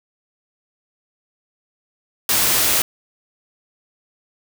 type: noise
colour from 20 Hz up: white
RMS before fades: -17 dBFS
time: 2.29-2.82 s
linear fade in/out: 2 ms
effects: none